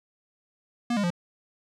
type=tone with pitch steps; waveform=square; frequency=238.6 / 204.1 / 174.67 Hz; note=A#3 / G#3 / F3; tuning=+41 / -30 / +1 cents; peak=-24 dBFS; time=0.9-1.104 s; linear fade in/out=5 ms; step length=68 ms; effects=low-pass 7000 Hz 12 dB/octave